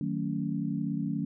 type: chord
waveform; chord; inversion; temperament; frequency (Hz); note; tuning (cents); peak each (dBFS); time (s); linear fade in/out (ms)
sine; D# half-diminished seventh; none; just; 155.56 / 186.68 / 224 / 280; D#3 / F#3 / A3 / C#4; 0 / +16 / +31 / +18; -34; 0.01-1.25; 2
effects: none